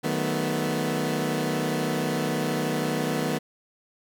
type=chord; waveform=20% pulse; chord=B dominant seventh; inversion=first; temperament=equal with one note detuned; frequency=155.56 / 188.12 / 220 / 246.9 Hz; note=D#3 / F#3 / A3 / B3; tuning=0 / +29 / 0 / 0 cents; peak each=-24 / -28 / -27 / -24 dBFS; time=0.03-3.39 s; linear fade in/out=20 ms; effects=none